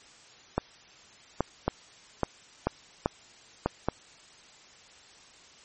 two click trains, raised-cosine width 1 ms, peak -10 / -10 dBFS, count 5 / 3, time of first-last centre 0.58-3.886 / 1.68-3.66 s, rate 1.21 / 1.01 Hz, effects white hiss -54 dBFS RMS until 5.64 s + MP3 32 kbps

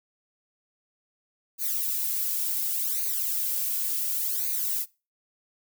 violet noise with flanger, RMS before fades -28 dBFS, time 1.58-4.86 s, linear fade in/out 50 ms, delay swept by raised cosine 0.46 to 2.76 ms, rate 0.69 Hz, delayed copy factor +0.85, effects noise-tail reverb RT60 0.3 s tail -22 dB re dry

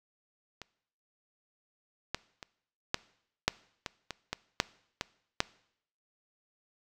clicks, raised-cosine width 0.2 ms, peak -25 / -13 / -25 / -9 / -6 / -17 / -19 / -15 / -6 / -14 / -7 dBFS, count 11, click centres 0.617 / 2.146 / 2.428 / 2.944 / 3.48 / 3.862 / 4.107 / 4.33 / 4.601 / 5.011 / 5.404 s, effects noise-tail reverb RT60 0.7 s tail -21 dB re dry

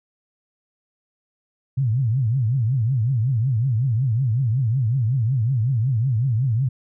sine tone with vibrato, 121.7 Hz, B2, 25 cents flat, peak -17 dBFS, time 1.77-6.69 s, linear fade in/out 10 ms, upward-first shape triangle, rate 5.4 Hz, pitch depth 270 cents each way, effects none

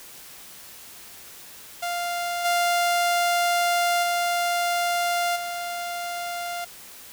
sawtooth tone with level steps, 698 Hz, F5, 1 cent flat, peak -22 / -16 / -18 / -25 dBFS, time 1.82-6.65 s, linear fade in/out 10 ms, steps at 2.44 / 4.02 / 5.35 s, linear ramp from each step 20 ms, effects white hiss -44 dBFS RMS until 7.12 s

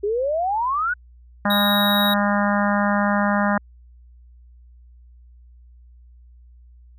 sine exponential sweep, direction up, 393.8 to 1513 Hz, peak -19 dBFS, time 0.03-0.94 s, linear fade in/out 10 ms
harmonic tone, 203.7 Hz, G#3, 33 cents flat, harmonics 1 / 3 / 4 / 5 / 6 / 7 / 8 / 9, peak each -20 / -25 / -26 / -27 / -28 / -28 / -29 / -30 dBFS, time 1.45-3.58 s, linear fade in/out 5 ms
square tone, 3805 Hz, A#7, 35 cents sharp, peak -21 dBFS, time 1.5-2.14 s, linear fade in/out 5 ms
effects added 60 Hz sine -45 dBFS peak until 6.98 s

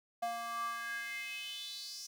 square tone with high-pass filter sweep, 233.1 Hz, A#3, in tune, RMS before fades -41 dBFS, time 0.22-2.07 s, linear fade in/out 10 ms, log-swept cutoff 730 to 5700 Hz, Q 5.8, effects none

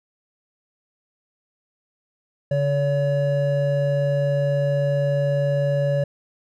triangle tone pair together, 142.53 / 567 Hz, C#3 / C#5, +49 / +39 cents, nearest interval 2 octaves, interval 2390 cents, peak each -19 dBFS, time 2.51-6.04 s, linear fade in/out 5 ms, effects none

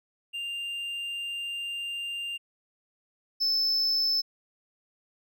triangle tone pair in turn, 2794 / 5259 Hz, F7 / E8, 0 / -5 cents, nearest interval major seventh, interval 1095 cents, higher second, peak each -30 / -22 dBFS, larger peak second, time 0.33-2.38 / 3.4-4.22 s, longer first, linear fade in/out 20 ms, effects none

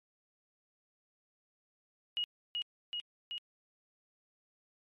sine tone with echo, 2888 Hz, F#7, 43 cents flat, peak -31 dBFS, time 2.17-2.24 s, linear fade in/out 0 ms, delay 380 ms, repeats 3, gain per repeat -2 dB, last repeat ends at 3.38 s, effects MP3 64 kbps

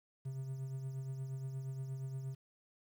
triangle tone with tremolo, 133.1 Hz, C3, 30 cents sharp, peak -35 dBFS, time 0.25-2.35 s, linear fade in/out 10 ms, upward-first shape triangle, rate 8.5 Hz, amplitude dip 50%, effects 11-bit

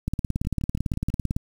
two click trains, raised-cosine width 5 ms, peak -12 / -22 dBFS, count 24 / 5, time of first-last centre 0.08-1.365 / 0.45-1.1 s, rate 17.9 / 6.15 Hz, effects 7-bit

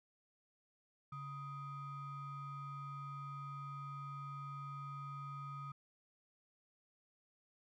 triangle ring-modulated tone, 555 Hz, C#5, 2 cents sharp, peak -39 dBFS, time 1.12-5.72 s, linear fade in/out 5 ms, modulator 695 Hz, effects none

